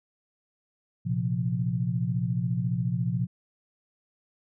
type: chord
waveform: sine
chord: Bb suspended second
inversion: none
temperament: equal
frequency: 116.54 / 130.81 / 174.61 Hz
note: Bb2 / C3 / F3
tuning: 0 / 0 / 0 cents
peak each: -29 dBFS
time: 1.05-3.27 s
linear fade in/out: 20 ms
effects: none